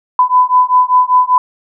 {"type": "beating tone pair", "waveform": "sine", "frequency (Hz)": [1000, 1005.1], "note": ["B5", "B5"], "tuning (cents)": [21, 30], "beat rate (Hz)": 5.1, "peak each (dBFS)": -10, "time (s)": [0.19, 1.38], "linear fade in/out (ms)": 2, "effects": []}